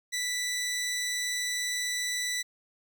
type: tone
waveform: 15% pulse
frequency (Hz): 1975.5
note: B6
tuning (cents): 0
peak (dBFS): -23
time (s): 0.12-2.43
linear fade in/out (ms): 20
effects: none